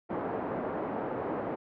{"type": "band-pass noise", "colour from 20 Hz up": "pink", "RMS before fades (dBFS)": -34, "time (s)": [0.09, 1.56], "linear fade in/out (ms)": 20, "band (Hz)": [260, 910], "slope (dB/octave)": 12, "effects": ["low-pass 2000 Hz 12 dB/octave"]}